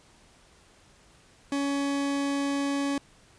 40% pulse tone, 280.3 Hz, C#4, 19 cents sharp, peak -25 dBFS, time 1.52-2.98 s, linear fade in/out 2 ms, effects pink hiss -58 dBFS RMS until 3.38 s + resampled to 22050 Hz

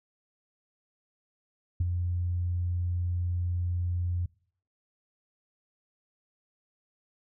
sine tone with ADSR envelope, 88 Hz, F2, 14 cents sharp, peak -20 dBFS, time 1.8-4.26 s, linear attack 7 ms, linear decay 27 ms, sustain -6 dB, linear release 5 ms, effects noise-tail reverb RT60 0.6 s tail -25 dB re dry + tanh soft clip ceiling -19 dBFS

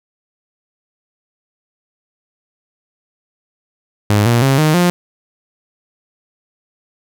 sawtooth tone with pitch steps, 103.83 / 118.58 / 135.43 / 154.67 / 176.65 Hz, G#2 / A#2 / C#3 / D#3 / F3, 0 / +30 / -40 / -10 / +20 cents, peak -6 dBFS, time 4.1-4.9 s, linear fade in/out 0 ms, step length 160 ms, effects none

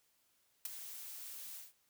blue noise with ADSR envelope, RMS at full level -37 dBFS, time 0.65-1.73 s, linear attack 3 ms, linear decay 17 ms, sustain -11 dB, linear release 170 ms, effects white hiss -75 dBFS RMS until 1.89 s

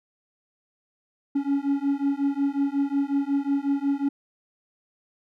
triangle beating tone pair, 277.2 / 282.7 Hz, C#4 / C#4, 0 / +34 cents, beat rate 5.5 Hz, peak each -23 dBFS, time 1.35-4.09 s, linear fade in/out 10 ms, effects none

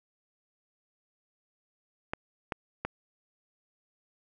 clicks, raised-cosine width 0.5 ms, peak -16 dBFS, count 3, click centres 2.135 / 2.522 / 2.85 s, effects none

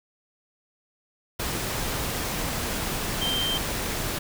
sine tone in noise, 3143 Hz, G7, 4 cents sharp, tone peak -25 dBFS, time 3.21-3.58 s, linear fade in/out 10 ms, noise pink, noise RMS -29 dBFS, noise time 1.39-4.19 s, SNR +1 dB, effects none

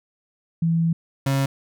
sine / 35% pulse tone pair in turn, 165.6 / 136.56 Hz, E3 / C#3, +8 / -26 cents, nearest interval minor third, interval 334 cents, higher first, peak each -17 dBFS, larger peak neither, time 0.62-0.93 / 1.26-1.46 s, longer first, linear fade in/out 5 ms, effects none

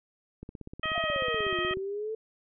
click train, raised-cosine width 3 ms, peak -28 dBFS, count 23, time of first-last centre 0.43-1.771 s, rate 16.4 Hz
harmonic tone, 632 Hz, D#5, 27 cents sharp, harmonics 1 / 2 / 3 / 4 / 5, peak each -38 / -33 / -33 / -37 / -35 dBFS, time 0.83-1.74 s, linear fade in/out 5 ms
sine exponential two-way sweep, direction down then up, 706 to 350 to 445.6 Hz, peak -31 dBFS, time 0.95-2.15 s, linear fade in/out 5 ms, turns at 1.58 s
effects none

